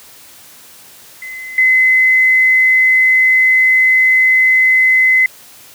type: tone with level steps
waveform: sine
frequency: 2040 Hz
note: C7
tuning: 44 cents flat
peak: -25 / -7 dBFS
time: 1.22-5.26 s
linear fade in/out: 2 ms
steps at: 1.58 s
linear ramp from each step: 2 ms
effects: white hiss -40 dBFS RMS until 5.74 s + high-pass 60 Hz 12 dB/octave